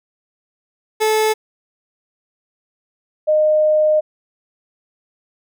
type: tone pair in turn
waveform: 30% pulse / sine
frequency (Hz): 434.3 / 614.2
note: A4 / D#5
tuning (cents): -23 / -23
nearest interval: tritone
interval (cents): 600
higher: second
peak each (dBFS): -11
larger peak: neither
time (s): 1-1.34 / 3.27-4.01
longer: second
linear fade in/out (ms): 20
effects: none